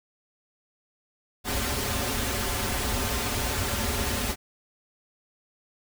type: noise with comb filter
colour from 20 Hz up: pink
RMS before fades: -28 dBFS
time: 1.44-4.36 s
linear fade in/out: 50 ms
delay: 6.2 ms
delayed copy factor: -0.9
effects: none